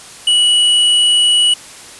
triangle tone with tanh clipping, 2936 Hz, F#7, 14 cents flat, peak -10 dBFS, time 0.27-1.54 s, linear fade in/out 5 ms, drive 16 dB, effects white hiss -35 dBFS RMS until 1.99 s + resampled to 24000 Hz

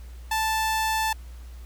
sawtooth tone, 880 Hz, A5, in tune, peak -19 dBFS, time 0.31-1.13 s, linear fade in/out 5 ms, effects added 60 Hz sine -38 dBFS peak until 1.65 s + pink hiss -55 dBFS RMS until 1.65 s

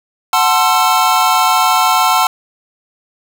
square chord, F# half-diminished seventh, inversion none, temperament equal with one note detuned, 740 / 880 / 1046.5 / 1341.6 Hz, F#5 / A5 / C6 / E6, 0 / 0 / 0 / +30 cents, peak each -16 dBFS, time 0.33-2.27 s, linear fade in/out 2 ms, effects none

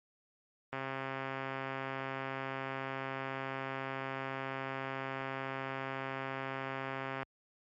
click train, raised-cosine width 0.5 ms, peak -23 dBFS, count 872, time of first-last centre 0.73-7.23 s, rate 134 Hz, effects high-pass 60 Hz 12 dB/octave + MP3 64 kbps

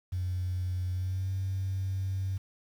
sine tone with pitch glide, 91 to 95.52 Hz, F#2 to G2, -28 to -44 cents, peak -28 dBFS, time 0.12-2.38 s, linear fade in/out 10 ms, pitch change +84 cents, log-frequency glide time 0.92-1.3 s, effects tanh soft clip ceiling -25 dBFS + 9-bit

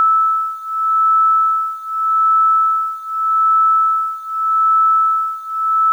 sine beating tone pair, 1310 / 1310.83 Hz, E6 / E6, -11 / -10 cents, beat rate 0.83 Hz, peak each -14 / -16 dBFS, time 0-5.92 s, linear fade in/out 0 ms, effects 8-bit

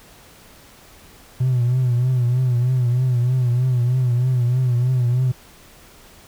triangle tone with vibrato, 124.7 Hz, B2, 17 cents sharp, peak -12 dBFS, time 1.4-5.32 s, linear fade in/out 10 ms, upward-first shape triangle, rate 3.2 Hz, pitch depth 81 cents each way, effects tanh soft clip ceiling -11 dBFS + pink hiss -47 dBFS RMS until 6.27 s

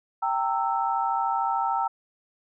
sine chord, E diminished, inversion first, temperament equal with one note detuned, 784 / 917.4 / 1318.5 Hz, G5 / Bb5 / E6, 0 / -28 / 0 cents, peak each -27 / -26 / -29 dBFS, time 0.22-1.88 s, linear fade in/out 10 ms, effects none

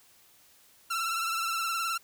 sawtooth tone with vibrato, 1344 Hz, E6, 33 cents sharp, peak -25 dBFS, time 0.9-1.98 s, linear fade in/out 10 ms, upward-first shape triangle, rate 19 Hz, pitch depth 60 cents each way, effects white hiss -60 dBFS RMS until 2.03 s

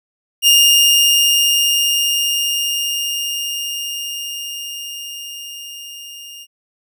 sawtooth tone with level ramp, 2825 Hz, F7, 19 cents sharp, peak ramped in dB -4 to -30 dBFS, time 0.42-6.47 s, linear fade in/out 50 ms, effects none

